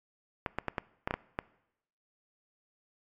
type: clicks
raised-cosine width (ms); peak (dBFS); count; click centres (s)
0.5; -15; 8; 0.462 / 0.586 / 0.683 / 0.782 / 1.075 / 1.109 / 1.14 / 1.389
effects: noise-tail reverb RT60 0.8 s tail -21 dB re dry + MP3 64 kbps